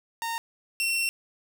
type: tone pair in turn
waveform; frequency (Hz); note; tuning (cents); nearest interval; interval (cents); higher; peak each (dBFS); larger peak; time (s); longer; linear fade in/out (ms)
sawtooth; 920 / 2716; A#5 / F7; -23 / -49; octave + perfect fifth; 1874; second; -25 / -21; second; 0.22-0.38 / 0.8-1.09; second; 0
effects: none